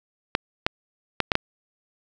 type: clicks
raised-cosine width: 0.3 ms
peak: -3 dBFS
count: 5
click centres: 0.351 / 0.665 / 1.203 / 1.318 / 1.354 s
effects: none